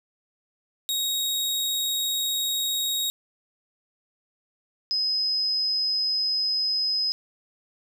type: tone pair in turn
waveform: sawtooth / sine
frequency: 3773 / 5058 Hz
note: A#7 / D#8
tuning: +20 / +28 cents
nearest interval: perfect fourth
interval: 508 cents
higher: second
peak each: -21 / -22 dBFS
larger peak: first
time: 0.89-3.1 / 4.91-7.12 s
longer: neither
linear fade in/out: 0 ms
effects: 9-bit